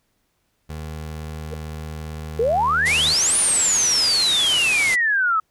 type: tone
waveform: 25% pulse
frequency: 77.8 Hz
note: D#2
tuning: in tune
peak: -26 dBFS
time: 0.69-3.14 s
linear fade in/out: 10 ms
type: tone with exponential growth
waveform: sine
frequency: 467.9 Hz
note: A#4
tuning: 6 cents sharp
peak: -24 dBFS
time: 1.46-1.54 s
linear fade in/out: 2 ms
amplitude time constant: 17 ms
type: exponential two-way sweep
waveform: sine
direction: up then down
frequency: 429.3 to 9800 to 1262 Hz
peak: -16 dBFS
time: 2.39-5.4 s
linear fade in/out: 5 ms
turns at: 3.37 s
type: low-pass noise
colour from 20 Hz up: white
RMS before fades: -27 dBFS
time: 2.85-4.96 s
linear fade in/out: 20 ms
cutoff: 11000 Hz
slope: 96 dB/octave
effects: pink hiss -69 dBFS RMS until 5.5 s